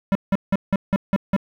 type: tone bursts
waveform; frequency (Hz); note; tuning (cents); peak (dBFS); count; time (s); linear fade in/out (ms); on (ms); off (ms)
square; 196; G3; 0; -16; 7; 0.12-1.364; 0; 32; 170
effects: low-pass 2000 Hz 12 dB/octave + 7-bit